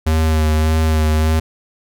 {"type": "tone with vibrato", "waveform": "square", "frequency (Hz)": 78.5, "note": "D#2", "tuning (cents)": 16, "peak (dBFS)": -13, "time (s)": [0.06, 1.4], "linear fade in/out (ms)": 10, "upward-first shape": "sine", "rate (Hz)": 1.7, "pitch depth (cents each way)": 24, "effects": []}